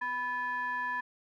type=ring-modulated tone; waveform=triangle; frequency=370 Hz; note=F#4; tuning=in tune; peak=-26 dBFS; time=0.01-1.01 s; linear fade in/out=10 ms; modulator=1360 Hz; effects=none